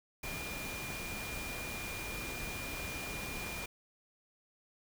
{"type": "tone in noise", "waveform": "sine", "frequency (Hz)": 2411, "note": "D7", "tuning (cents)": 45, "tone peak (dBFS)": -43, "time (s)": [0.23, 3.66], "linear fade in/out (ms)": 5, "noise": "pink", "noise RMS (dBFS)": -42, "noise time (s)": [0.23, 3.66], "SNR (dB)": -4, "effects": []}